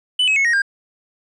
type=tone with pitch steps; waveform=triangle; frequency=2993 / 2561 / 2191 / 1874.6 / 1603.9 Hz; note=F#7 / D#7 / C#7 / A#6 / G6; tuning=+19 / +49 / -21 / +9 / +39 cents; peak=-12 dBFS; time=0.19-0.62 s; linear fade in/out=5 ms; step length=86 ms; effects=resampled to 22050 Hz